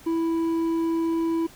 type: tone with hard clipping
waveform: sine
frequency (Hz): 329.6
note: E4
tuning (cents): 0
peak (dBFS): -23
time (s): 0.06-1.47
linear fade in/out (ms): 10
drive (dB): 5
effects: pink hiss -49 dBFS RMS until 1.55 s